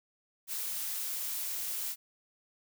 blue noise, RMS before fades -36 dBFS, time 0.47-1.96 s, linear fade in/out 50 ms, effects none

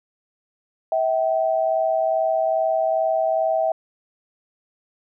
sine tone pair together, 646.6 / 769 Hz, E5 / G5, -34 / -33 cents, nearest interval minor third, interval 301 cents, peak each -19 / -23 dBFS, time 0.92-3.72 s, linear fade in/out 2 ms, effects none

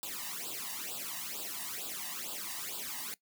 white noise with flanger, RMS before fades -40 dBFS, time 0.03-3.14 s, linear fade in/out 0 ms, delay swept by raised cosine 0.24 to 1.08 ms, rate 2.2 Hz, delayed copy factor +0.9, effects noise-tail reverb RT60 0.1 s tail -20 dB re dry + high-pass 200 Hz 12 dB/octave

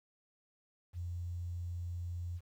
sine tone, 87.31 Hz, F2, in tune, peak -37 dBFS, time 0.93-2.41 s, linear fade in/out 50 ms, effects 11-bit

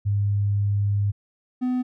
sine / triangle tone pair in turn, 101.5 / 251.6 Hz, G#2 / B3, -39 / +32 cents, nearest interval octave + major third, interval 1571 cents, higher second, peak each -19 dBFS, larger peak neither, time 0.05-1.12 / 1.61-1.83 s, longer first, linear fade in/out 20 ms, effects none

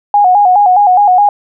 sine tone with vibrato, 775 Hz, G5, 20 cents flat, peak -4 dBFS, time 0.14-1.29 s, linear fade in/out 2 ms, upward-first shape square, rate 4.8 Hz, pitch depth 100 cents each way, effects none

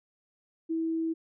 sine tone, 325.6 Hz, E4, 21 cents flat, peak -27 dBFS, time 0.69-1.14 s, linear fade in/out 20 ms, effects none

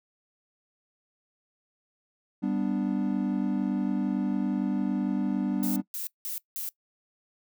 triangle chord, G major, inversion none, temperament equal, 196 / 246.9 / 293.7 Hz, G3 / B3 / D4, 0 / 0 / 0 cents, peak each -27 / -28 / -28 dBFS, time 2.42-5.82 s, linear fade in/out 20 ms
violet noise bursts, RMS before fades -34 dBFS, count 4, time 5.63-6.69 s, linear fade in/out 0 ms, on 130 ms, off 180 ms
effects noise-tail reverb RT60 0.1 s tail -21 dB re dry

